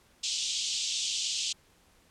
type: band-pass noise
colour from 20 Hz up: pink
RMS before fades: -32 dBFS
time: 0.23-1.53 s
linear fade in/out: 10 ms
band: 2900 to 7700 Hz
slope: 48 dB/octave
effects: pink hiss -63 dBFS RMS until 2.1 s + low-pass 12000 Hz 12 dB/octave